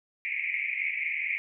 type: band-pass noise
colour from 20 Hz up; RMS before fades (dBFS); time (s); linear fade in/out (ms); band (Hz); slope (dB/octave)
pink; -31; 0.25-1.38; 0; 2100 to 2400; 96
effects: none